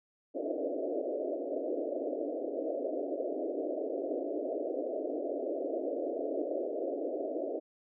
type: band-pass noise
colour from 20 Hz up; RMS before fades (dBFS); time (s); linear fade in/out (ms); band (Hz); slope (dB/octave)
white; -35; 0.34-7.6; 20; 270 to 660; 96
effects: none